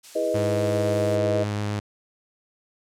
blue noise, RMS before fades -39 dBFS, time 0.03-1.17 s, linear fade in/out 20 ms
sine chord, E major seventh, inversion none, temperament equal, 329.6 / 415.3 / 493.9 / 622.3 Hz, E4 / G#4 / B4 / D#5, 0 / 0 / 0 / 0 cents, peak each -30 / -30 / -27 / -24 dBFS, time 0.15-1.44 s, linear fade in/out 10 ms
sawtooth tone with vibrato, 103.83 Hz, G#2, in tune, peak -21 dBFS, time 0.34-1.8 s, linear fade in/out 10 ms, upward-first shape sine, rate 8.1 Hz, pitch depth 11 cents each way
effects low-pass 8000 Hz 12 dB/octave

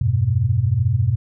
sine chord, F diminished, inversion none, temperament equal with one note detuned, 87.31 / 101.22 / 123.47 Hz, F2 / Ab2 / Cb3, 0 / -44 / 0 cents, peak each -23 / -19 / -18 dBFS, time 0.01-1.16 s, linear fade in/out 5 ms, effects none

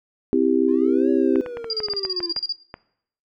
sine chord, C major, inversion none, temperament just, 261.6 / 327 / 392.4 Hz, C4 / E4 / G4, 0 / -14 / +2 cents, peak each -20 dBFS, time 0.33-1.41 s, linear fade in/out 0 ms
triangle linear two-way sweep, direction up then down, 332.9 to 563 to 332.9 Hz, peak -28 dBFS, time 0.68-2.32 s, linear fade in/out 5 ms, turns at 1.1 s
clicks, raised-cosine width 0.5 ms, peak -18 dBFS, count 11, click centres 1.358 / 1.462 / 1.571 / 1.644 / 1.803 / 1.885 / 1.936 / 2.051 / 2.204 / 2.364 / 2.741 s
sine tone bursts, 4800 Hz, D8, 37 cents sharp, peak -21 dBFS, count 13, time 1.7-2.525 s, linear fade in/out 2 ms, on 33 ms, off 33 ms
effects noise-tail reverb RT60 0.7 s tail -20 dB re dry

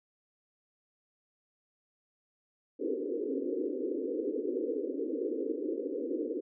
white band-pass noise, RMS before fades -34 dBFS, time 2.79-6.41 s, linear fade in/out 20 ms, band 260 to 500 Hz, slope 96 dB/octave, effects none

